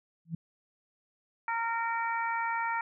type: tone with exponential growth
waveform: sine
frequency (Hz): 164.81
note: E3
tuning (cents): 0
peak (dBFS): -28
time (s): 0.25-0.35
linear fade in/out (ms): 5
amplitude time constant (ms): 20
type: harmonic tone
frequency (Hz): 460.4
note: A#4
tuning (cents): -22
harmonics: 2 / 3 / 4 / 5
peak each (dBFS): -31 / -35 / -37 / -39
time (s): 1.48-2.81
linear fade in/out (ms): 2
effects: none